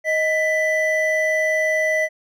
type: tone pair together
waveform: triangle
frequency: 627.3 / 1987 Hz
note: D#5 / B6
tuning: +14 / +10 cents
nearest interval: octave + minor sixth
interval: 1996 cents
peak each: -18 dBFS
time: 0.04-2.09 s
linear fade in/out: 50 ms
effects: none